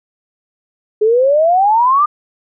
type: exponential sweep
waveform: sine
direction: up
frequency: 416.8 to 1227 Hz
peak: -8 dBFS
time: 1.01-2.06 s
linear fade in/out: 10 ms
effects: none